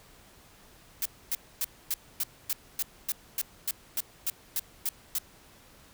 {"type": "noise bursts", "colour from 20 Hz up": "blue", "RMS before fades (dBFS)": -29, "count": 15, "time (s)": [1.02, 5.185], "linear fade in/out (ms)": 2, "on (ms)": 35, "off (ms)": 260, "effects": ["pink hiss -56 dBFS RMS until 5.93 s"]}